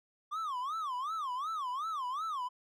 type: tone with vibrato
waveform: triangle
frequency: 1142 Hz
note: D6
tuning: 49 cents flat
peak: -32 dBFS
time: 0.31-2.49 s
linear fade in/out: 20 ms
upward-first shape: sine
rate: 2.7 Hz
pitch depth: 260 cents each way
effects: none